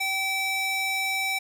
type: tone with high-pass filter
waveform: square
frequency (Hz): 771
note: G5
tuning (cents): -29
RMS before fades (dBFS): -27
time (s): 0-1.39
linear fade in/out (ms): 10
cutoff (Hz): 1600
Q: 10
effects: none